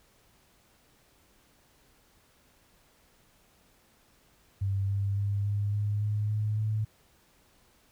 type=tone with pitch steps; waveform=sine; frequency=98 / 99.37 / 100.76 / 102.16 / 103.59 / 105.03 / 106.5 / 107.99 Hz; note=G2 / G2 / G2 / G#2 / G#2 / G#2 / G#2 / A2; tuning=0 / +24 / +48 / -28 / -4 / +20 / +44 / -32 cents; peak=-26 dBFS; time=4.61-6.85 s; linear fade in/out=10 ms; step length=280 ms; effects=pink hiss -64 dBFS RMS until 7.91 s